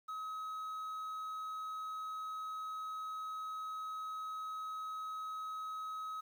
triangle tone with quantisation, 1275 Hz, D#6, 42 cents sharp, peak -38 dBFS, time 0.08-6.21 s, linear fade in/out 10 ms, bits 11, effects none

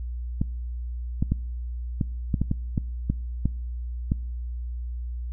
clicks, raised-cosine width 5 ms, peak -10 dBFS, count 11, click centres 0.415 / 1.225 / 1.32 / 2.012 / 2.342 / 2.416 / 2.514 / 2.778 / 3.1 / 3.456 / 4.119 s, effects noise-tail reverb RT60 0.8 s tail -25 dB re dry + added 60 Hz sine -29 dBFS peak until 5.32 s

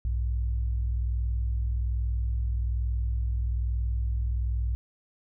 sine tone pair together, 60.4 / 101.58 Hz, B1 / G#2, -38 / -38 cents, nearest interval major sixth, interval 900 cents, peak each -25 / -35 dBFS, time 0.05-4.75 s, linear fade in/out 0 ms, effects none

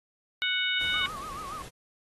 harmonic tone, 740 Hz, F#5, in tune, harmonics 2 / 3 / 4 / 5, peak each -31 / -31 / -31 / -31 dBFS, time 0.42-1.06 s, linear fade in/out 0 ms
pink noise, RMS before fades -45 dBFS, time 0.8-1.69 s, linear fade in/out 10 ms
sine tone with vibrato, 1174.7 Hz, D6, in tune, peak -36 dBFS, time 0.94-1.62 s, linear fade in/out 0 ms, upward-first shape sine, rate 7 Hz, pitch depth 140 cents each way
effects AAC 32 kbps

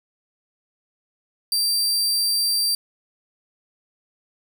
sawtooth tone, 4699 Hz, D8, in tune, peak -16 dBFS, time 1.52-2.75 s, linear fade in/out 2 ms, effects none

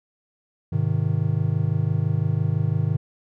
triangle chord, Ab major, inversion none, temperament just, 103.83 / 129.78 / 155.74 Hz, Ab2 / C3 / Eb3, 0 / -14 / +2 cents, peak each -22 dBFS, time 0.72-2.97 s, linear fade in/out 10 ms, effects none

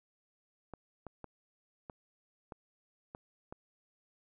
clicks, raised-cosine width 1 ms, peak -30 dBFS, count 7, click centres 0.737 / 1.067 / 1.243 / 1.898 / 2.522 / 3.149 / 3.525 s, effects none

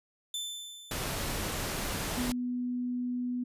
sawtooth tone with exponential decay, 3533 Hz, A7, 6 cents sharp, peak -29 dBFS, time 0.34-1.68 s, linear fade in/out 2 ms, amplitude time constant 290 ms
pink noise, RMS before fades -34 dBFS, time 0.91-2.32 s, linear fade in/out 2 ms
sine tone, 246.9 Hz, B3, in tune, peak -30 dBFS, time 2.17-3.44 s, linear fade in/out 10 ms
effects resampled to 32000 Hz

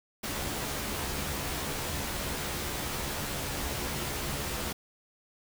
pink noise with comb filter, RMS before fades -34 dBFS, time 0.23-4.73 s, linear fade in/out 10 ms, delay 14 ms, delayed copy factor +0.6, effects none

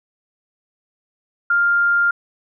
sine tone, 1400 Hz, F6, 4 cents sharp, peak -13 dBFS, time 1.5-2.11 s, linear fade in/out 5 ms, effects none

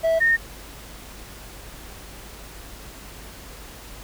triangle / sine tone pair in turn, 654 / 1835.4 Hz, E5 / A#6, -14 / -27 cents, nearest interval octave + tritone, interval 1787 cents, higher second, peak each -15 dBFS, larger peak neither, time 0.03-0.2 / 0.2-0.37 s, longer neither, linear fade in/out 20 ms, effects added 50 Hz sine -43 dBFS peak until 4.03 s + pink hiss -42 dBFS RMS until 4.03 s

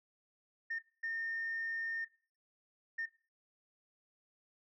sine tone bursts at uneven times, 1822 Hz, A#6, 40 cents flat, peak -34 dBFS, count 3, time 0.7-0.79 / 1.03-2.05 / 2.98-3.06 s, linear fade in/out 10 ms, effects noise-tail reverb RT60 0.4 s tail -19 dB re dry + tanh soft clip ceiling -31 dBFS

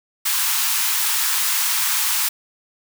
white high-pass noise, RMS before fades -20 dBFS, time 0.25-2.29 s, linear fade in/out 10 ms, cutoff 830 Hz, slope 96 dB/octave, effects none

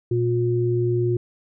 sine tone pair together, 119.1 / 356.9 Hz, A#2 / F4, +38 / +38 cents, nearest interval octave + perfect fifth, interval 1900 cents, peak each -21 dBFS, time 0.11-1.17 s, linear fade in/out 5 ms, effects none

